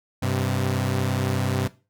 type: tone pair together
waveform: sawtooth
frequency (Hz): 97.5 / 128.9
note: G2 / C3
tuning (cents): -9 / -26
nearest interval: perfect fourth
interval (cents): 483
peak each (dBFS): -21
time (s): 0.22-1.68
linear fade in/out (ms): 10
effects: noise-tail reverb RT60 0.3 s tail -17 dB re dry